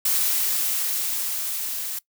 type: noise with level ramp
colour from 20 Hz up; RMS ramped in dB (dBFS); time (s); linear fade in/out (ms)
blue; -21 to -30; 0.05-1.99; 5
effects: noise-tail reverb RT60 0.1 s tail -20 dB re dry